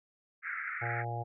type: band-pass noise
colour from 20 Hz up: white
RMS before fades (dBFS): -38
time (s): 0.42-1.05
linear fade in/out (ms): 50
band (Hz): 1300 to 2200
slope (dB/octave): 96
type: harmonic tone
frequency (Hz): 117.9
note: A#2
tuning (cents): +20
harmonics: 1 / 3 / 4 / 5 / 6 / 7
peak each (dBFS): -36 / -47 / -46 / -47 / -41 / -40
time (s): 0.81-1.24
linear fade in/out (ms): 20
effects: none